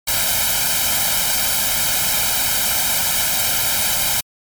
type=noise with comb filter; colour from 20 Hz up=white; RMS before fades=-18 dBFS; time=0.07-4.21 s; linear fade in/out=10 ms; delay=1.3 ms; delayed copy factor=+0.85; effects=MP3 96 kbps